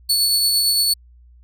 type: tone with tremolo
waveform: sawtooth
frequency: 4435 Hz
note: C#8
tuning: in tune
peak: -11 dBFS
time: 0.09-0.94 s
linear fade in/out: 10 ms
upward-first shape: triangle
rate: 8.8 Hz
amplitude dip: 30%
effects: added 60 Hz sine -45 dBFS peak until 1.43 s